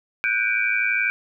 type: tone cluster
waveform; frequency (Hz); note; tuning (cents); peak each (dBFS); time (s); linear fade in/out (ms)
sine; 1483 / 1582 / 2312 / 2424; F#6 / G6 / D7 / D#7; +4 / +15 / -28 / -46; -26 / -26 / -22 / -26; 0.24-1.1; 0
effects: none